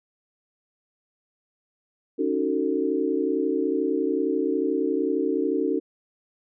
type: chord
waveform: sine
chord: D# half-diminished seventh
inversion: third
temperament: just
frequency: 280 / 311.1 / 373.4 / 448 Hz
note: C#4 / D#4 / F#4 / A4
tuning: +18 / 0 / +16 / +31 cents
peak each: -27 dBFS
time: 2.18-5.8 s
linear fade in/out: 20 ms
effects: none